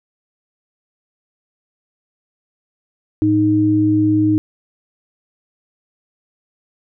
sine tone pair together, 109.13 / 310 Hz, A2 / D#4, -14 / -6 cents, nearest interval octave + tritone, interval 1808 cents, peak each -19 / -12 dBFS, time 3.22-4.38 s, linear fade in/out 0 ms, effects none

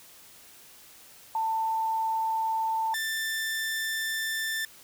sine / sawtooth tone pair in turn, 891 / 1776.3 Hz, A5 / A6, +22 / +16 cents, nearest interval octave, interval 1194 cents, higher second, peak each -25 dBFS, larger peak neither, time 1.35-2.94 / 2.94-4.65 s, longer second, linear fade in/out 2 ms, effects white hiss -52 dBFS RMS until 4.83 s

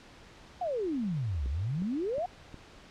sine exponential two-way sweep, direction down then up, 754 to 61.5 to 754 Hz, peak -29 dBFS, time 0.61-2.26 s, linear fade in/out 5 ms, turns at 1.47 s
click train, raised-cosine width 3 ms, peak -31 dBFS, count 4, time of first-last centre 1.46-2.543 s, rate 2.77 Hz
effects pink hiss -53 dBFS RMS until 2.9 s + low-pass 5000 Hz 12 dB/octave

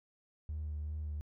triangle tone with vibrato, 75.8 Hz, D#2, 45 cents flat, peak -33 dBFS, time 0.49-1.21 s, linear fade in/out 0 ms, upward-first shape sine, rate 2.6 Hz, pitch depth 24 cents each way, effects tanh soft clip ceiling -33 dBFS

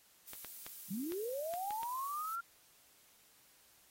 violet noise, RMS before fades -48 dBFS, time 0.27-2.36 s, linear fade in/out 10 ms
clicks, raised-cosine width 0.2 ms, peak -30 dBFS, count 7, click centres 0.334 / 0.447 / 0.665 / 1.121 / 1.538 / 1.707 / 1.832 s
sine linear sweep, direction up, 174.61 to 1396.9 Hz, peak -37 dBFS, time 0.9-2.41 s, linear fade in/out 10 ms
effects white hiss -66 dBFS RMS until 3.9 s + AAC 48 kbps

